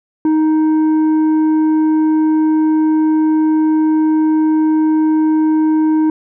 sine tone with tanh clipping, 312.3 Hz, D#4, 7 cents sharp, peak -11 dBFS, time 0.25-6.1 s, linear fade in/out 2 ms, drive 6 dB, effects none

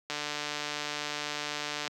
click train, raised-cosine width 0.2 ms, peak -16 dBFS, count 264, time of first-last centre 0.1-1.877 s, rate 148 Hz, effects high-pass 200 Hz 12 dB/octave

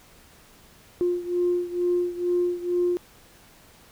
sine beating tone pair, 352.9 / 355.1 Hz, F4 / F4, +18 / +29 cents, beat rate 2.2 Hz, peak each -23 / -26 dBFS, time 1.01-2.97 s, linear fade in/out 0 ms, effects tanh soft clip ceiling -14 dBFS + pink hiss -53 dBFS RMS until 3.91 s

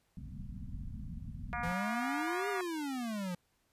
pink low-pass noise, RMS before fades -43 dBFS, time 0.17-1.73 s, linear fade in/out 2 ms, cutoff 250 Hz, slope 96 dB/octave
harmonic tone, 239.3 Hz, A#3, 46 cents sharp, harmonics 3 / 4 / 5 / 6 / 7 / 8 / 9 / 10, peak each -40 / -43 / -42 / -42 / -44 / -49 / -46 / -50 dBFS, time 1.53-2.61 s, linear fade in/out 0 ms
square exponential two-way sweep, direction up then down, 164.1 to 412.9 to 172.9 Hz, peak -36 dBFS, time 1.63-3.35 s, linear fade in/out 5 ms, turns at 2.49 s
effects pink hiss -75 dBFS RMS until 3.72 s + resampled to 32000 Hz

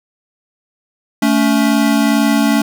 square tone pair together, 220 / 282.2 Hz, A3 / C#4, 0 / +31 cents, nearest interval major third, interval 431 cents, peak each -14 dBFS, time 1.22-2.62 s, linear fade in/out 5 ms, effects none

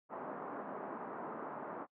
white band-pass noise, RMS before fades -44 dBFS, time 0.09-1.87 s, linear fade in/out 50 ms, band 190 to 1200 Hz, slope 24 dB/octave, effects noise-tail reverb RT60 0.1 s tail -26 dB re dry + low-pass 2000 Hz 12 dB/octave

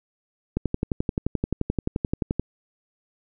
click train, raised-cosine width 3 ms, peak -10 dBFS, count 22, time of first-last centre 0.57-2.396 s, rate 11.5 Hz, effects none

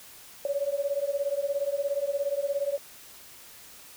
sine beating tone pair, 556 / 573 Hz, C#5 / D5, +5 / -43 cents, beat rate 17 Hz, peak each -29 dBFS, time 0.45-2.78 s, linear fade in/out 2 ms, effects white hiss -49 dBFS RMS until 3.96 s

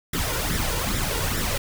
pink noise with flanger, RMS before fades -25 dBFS, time 0.13-1.58 s, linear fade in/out 5 ms, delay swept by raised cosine 0.54 to 2.14 ms, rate 2.4 Hz, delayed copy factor +0.65, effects none

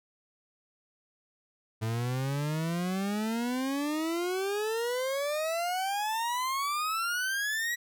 40% pulse exponential sweep, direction up, 108.9 to 1943 Hz, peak -28 dBFS, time 1.81-7.76 s, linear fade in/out 20 ms, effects none

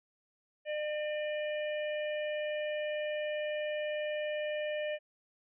harmonic tone with a mistuned harmonic, 603 Hz, D5, 46 cents sharp, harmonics 1 / 3 / 4 / 5, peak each -33 / -43 / -45 / -47 dBFS, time 0.65-4.99 s, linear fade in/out 50 ms, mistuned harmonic 5, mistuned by -40 cents, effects none

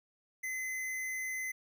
square tone, 2042 Hz, C7, 43 cents flat, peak -36 dBFS, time 0.43-1.52 s, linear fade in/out 10 ms, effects none

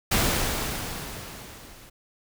pink noise with level ramp, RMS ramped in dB -21 to -49 dBFS, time 0.11-1.9 s, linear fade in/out 10 ms, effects none

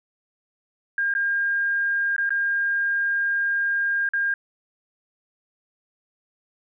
sine tone with dropouts, 1610 Hz, G6, 46 cents sharp, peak -20 dBFS, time 0.98-4.34 s, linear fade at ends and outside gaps 2 ms, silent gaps 1.139-1.15 / 2.164-2.181 / 2.293-2.305 / 4.09-4.135 s, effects none

